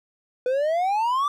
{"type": "exponential sweep", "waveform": "triangle", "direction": "up", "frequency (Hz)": [492, 1186], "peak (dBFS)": -18, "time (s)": [0.46, 1.28], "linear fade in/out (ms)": 2, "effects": []}